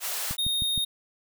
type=high-pass noise; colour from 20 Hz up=white; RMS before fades=-31 dBFS; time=0-0.37 s; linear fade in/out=50 ms; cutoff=500 Hz; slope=24 dB/octave
type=click train; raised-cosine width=5 ms; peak=-22 dBFS; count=4; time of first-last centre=0.31-0.777 s; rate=6.42 Hz
type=tone; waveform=square; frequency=3705 Hz; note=A#7; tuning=11 cents flat; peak=-25 dBFS; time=0.38-0.85 s; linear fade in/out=10 ms
effects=none